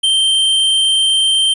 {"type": "tone", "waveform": "square", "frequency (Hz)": 3136, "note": "G7", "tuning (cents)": 0, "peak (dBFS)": -11, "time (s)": [0.03, 1.54], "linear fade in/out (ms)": 10, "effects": ["resampled to 24000 Hz"]}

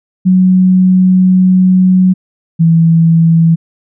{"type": "tone pair in turn", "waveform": "sine", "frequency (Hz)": [185, 164.82], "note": ["F#3", "E3"], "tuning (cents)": [0, 0], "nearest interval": "major second", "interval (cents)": 200, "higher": "first", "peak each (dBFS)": -4, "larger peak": "neither", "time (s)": [[0.25, 2.14], [2.59, 3.56]], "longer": "first", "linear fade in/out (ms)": 20, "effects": []}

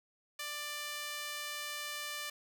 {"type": "tone with high-pass filter", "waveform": "sawtooth", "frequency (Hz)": 591, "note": "D5", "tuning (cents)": 11, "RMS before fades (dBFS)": -41, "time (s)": [0.39, 2.3], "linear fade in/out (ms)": 5, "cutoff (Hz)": 1800, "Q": 0.83, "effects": []}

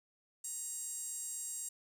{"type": "tone with high-pass filter", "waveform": "sawtooth", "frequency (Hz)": 948, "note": "A#5", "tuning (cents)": 29, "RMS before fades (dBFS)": -42, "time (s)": [0.44, 1.69], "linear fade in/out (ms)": 5, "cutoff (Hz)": 7900, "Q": 8.3, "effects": ["12-bit"]}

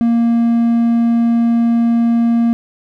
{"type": "tone", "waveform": "triangle", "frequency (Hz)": 233.1, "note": "A#3", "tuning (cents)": 0, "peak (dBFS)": -8, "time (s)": [0.01, 2.53], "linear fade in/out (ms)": 0, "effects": []}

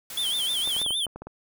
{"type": "noise", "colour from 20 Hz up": "white", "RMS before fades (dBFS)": -38, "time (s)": [0.1, 0.83], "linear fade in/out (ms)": 2}
{"type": "tone with vibrato", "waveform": "square", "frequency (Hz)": 3322, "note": "G#7", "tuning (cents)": 0, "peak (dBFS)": -25, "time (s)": [0.17, 1.06], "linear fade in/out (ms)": 5, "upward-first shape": "sine", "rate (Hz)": 6.5, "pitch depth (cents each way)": 140}
{"type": "clicks", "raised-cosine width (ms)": 1, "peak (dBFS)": -24, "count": 9, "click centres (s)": [0.675, 0.765, 0.816, 0.863, 0.907, 1.067, 1.16, 1.22, 1.27]}
{"effects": []}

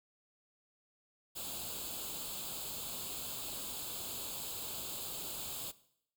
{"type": "noise with comb filter", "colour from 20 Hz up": "white", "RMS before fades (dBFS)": -42, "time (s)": [1.35, 5.72], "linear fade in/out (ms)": 20, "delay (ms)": 0.26, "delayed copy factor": 0.8, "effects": ["noise-tail reverb RT60 0.7 s tail -18 dB re dry"]}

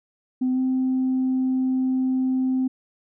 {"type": "tone with pitch glide", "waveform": "sine", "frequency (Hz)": [255.6, 259.3], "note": ["C4", "C4"], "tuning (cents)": [-40, -15], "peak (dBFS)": -18, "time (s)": [0.41, 2.68], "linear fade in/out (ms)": 10, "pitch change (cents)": 25, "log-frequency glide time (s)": [0.53, 0.59], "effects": ["tanh soft clip ceiling -16 dBFS"]}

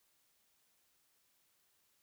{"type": "silence", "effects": ["white hiss -75 dBFS RMS until 2.02 s"]}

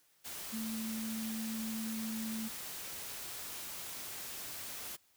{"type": "tone in noise", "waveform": "sine", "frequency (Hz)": 221.9, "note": "A3", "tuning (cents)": 15, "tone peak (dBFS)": -37, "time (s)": [0.52, 2.49], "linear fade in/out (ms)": 20, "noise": "white", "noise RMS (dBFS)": -44, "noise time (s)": [0.24, 4.97], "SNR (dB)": 4, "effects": ["white hiss -70 dBFS RMS until 5.16 s"]}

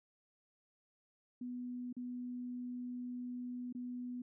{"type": "tone with dropouts", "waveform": "sine", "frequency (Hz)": 246.9, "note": "B3", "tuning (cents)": 0, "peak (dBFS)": -40, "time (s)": [1.41, 4.22], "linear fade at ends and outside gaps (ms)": 5, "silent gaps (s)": [[1.928, 1.966], [3.727, 3.749]], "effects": []}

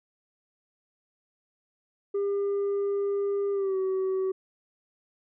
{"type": "tone with pitch glide", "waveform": "sine", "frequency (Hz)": [401, 379.4], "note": ["G4", "F#4"], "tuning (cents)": [39, 43], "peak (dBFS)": -22, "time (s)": [2.14, 4.32], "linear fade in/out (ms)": 10, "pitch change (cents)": -96, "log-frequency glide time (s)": [3.52, 3.77], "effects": ["tanh soft clip ceiling -24 dBFS"]}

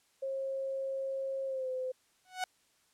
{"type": "tone with pitch glide", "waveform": "sine", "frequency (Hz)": [538, 513.7], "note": ["C5", "C5"], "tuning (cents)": [48, -32], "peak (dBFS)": -33, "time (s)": [0.22, 1.92], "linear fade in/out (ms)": 10, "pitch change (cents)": -80, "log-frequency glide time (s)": [1.46, 1.69]}
{"type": "tone with exponential growth", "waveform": "sawtooth", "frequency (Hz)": 740, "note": "F#5", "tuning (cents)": 0, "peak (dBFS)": -25, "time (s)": [2.25, 2.44], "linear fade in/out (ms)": 2, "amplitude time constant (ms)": 41}
{"effects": ["white hiss -70 dBFS RMS until 2.93 s", "low-pass 10000 Hz 12 dB/octave"]}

